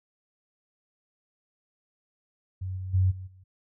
sine tone with level steps, 93.4 Hz, F#2, 17 cents sharp, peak -30 / -32 / -19 / -36 / -50 dBFS, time 2.61-3.44 s, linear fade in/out 10 ms, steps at 2.76 / 2.93 / 3.1 / 3.26 s, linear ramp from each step 20 ms, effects none

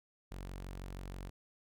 sawtooth tone, 46.25 Hz, F#1, in tune, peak -39 dBFS, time 0.31-1.3 s, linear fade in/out 10 ms, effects none

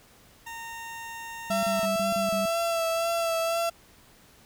20% pulse tone, 920 Hz, A#5, 23 cents flat, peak -32 dBFS, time 0.46-1.86 s, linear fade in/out 10 ms
sine tone bursts, 196 Hz, G3, in tune, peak -30 dBFS, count 6, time 1.5-2.455 s, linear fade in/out 0 ms, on 130 ms, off 35 ms
35% pulse tone with vibrato, 667 Hz, E5, 20 cents sharp, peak -23 dBFS, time 1.5-3.7 s, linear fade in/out 10 ms, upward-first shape sine, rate 2 Hz, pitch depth 23 cents each way
effects pink hiss -56 dBFS RMS until 4.45 s

